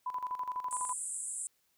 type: tone with tremolo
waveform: sine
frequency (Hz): 1000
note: B5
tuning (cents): +21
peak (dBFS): -32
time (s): 0.06-0.93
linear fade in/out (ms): 5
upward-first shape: square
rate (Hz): 12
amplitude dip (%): 70
type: band-pass noise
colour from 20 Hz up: pink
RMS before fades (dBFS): -39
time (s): 0.71-1.47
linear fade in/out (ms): 0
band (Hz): 7600 to 9900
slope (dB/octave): 96
effects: white hiss -74 dBFS RMS until 1.77 s